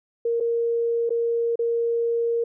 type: tone with dropouts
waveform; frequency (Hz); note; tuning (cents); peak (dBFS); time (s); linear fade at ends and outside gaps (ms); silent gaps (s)
sine; 466.2; A#4; 0; -20; 0.25-2.44; 5; 0.401-0.406 / 1.094-1.104 / 1.557-1.591
effects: none